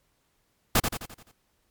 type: noise with echo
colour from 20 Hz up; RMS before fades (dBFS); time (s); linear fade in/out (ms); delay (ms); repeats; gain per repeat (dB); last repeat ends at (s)
pink; -20; 0.75-0.8; 5; 86; 6; -6; 1.316
effects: pink hiss -71 dBFS RMS until 1.7 s + MP3 96 kbps